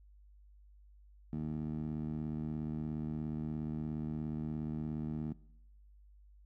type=tone with band-pass filter; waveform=15% pulse; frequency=77 Hz; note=D#2; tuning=17 cents flat; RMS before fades=-38 dBFS; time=1.33-5.33 s; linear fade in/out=0 ms; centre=200 Hz; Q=1.8; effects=noise-tail reverb RT60 0.9 s tail -22 dB re dry + added 50 Hz sine -57 dBFS peak until 6.45 s